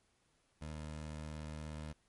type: tone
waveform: 20% pulse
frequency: 76.8 Hz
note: D#2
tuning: 22 cents flat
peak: -38 dBFS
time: 0.61-1.93 s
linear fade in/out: 10 ms
effects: pink hiss -75 dBFS RMS until 2.08 s + MP3 48 kbps